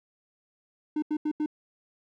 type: tone bursts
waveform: triangle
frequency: 303.6 Hz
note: D#4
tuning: 42 cents flat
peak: -23 dBFS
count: 4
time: 0.96-1.461 s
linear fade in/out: 5 ms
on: 63 ms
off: 83 ms
effects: none